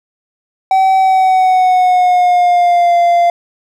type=tone with pitch glide; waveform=triangle; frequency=764 to 692.5 Hz; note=G5 to F5; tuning=-45 to -15 cents; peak=-5 dBFS; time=0.71-3.3 s; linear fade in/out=2 ms; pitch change=-170 cents; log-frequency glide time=0.98-2.96 s; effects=none